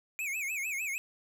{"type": "tone with vibrato", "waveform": "square", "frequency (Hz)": 2368, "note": "D7", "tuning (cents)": 14, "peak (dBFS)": -33, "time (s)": [0.19, 0.98], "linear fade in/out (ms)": 0, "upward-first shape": "sine", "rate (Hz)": 6.6, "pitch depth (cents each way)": 180, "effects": []}